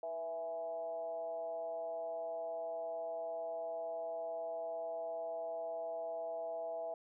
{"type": "tone with frequency modulation", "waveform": "sine", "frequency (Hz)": 659.3, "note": "E5", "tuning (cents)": 0, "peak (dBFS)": -38, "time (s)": [0.03, 6.94], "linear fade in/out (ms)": 2, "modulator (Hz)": 171, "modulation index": 0.65, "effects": []}